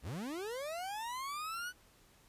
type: linear sweep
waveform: 40% pulse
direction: up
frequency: 50.4 to 1500 Hz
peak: -38 dBFS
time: 0.02-1.73 s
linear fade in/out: 50 ms
effects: pink hiss -65 dBFS RMS until 2.28 s + resampled to 32000 Hz